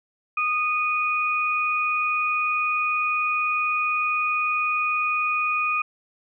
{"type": "tone pair together", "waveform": "sine", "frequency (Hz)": [1235.5, 2471], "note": ["D#6", "D#7"], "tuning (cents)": [-13, -13], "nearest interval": "octave", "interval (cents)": 1200, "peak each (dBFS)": [-24, -23], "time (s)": [0.37, 5.82], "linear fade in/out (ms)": 5, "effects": []}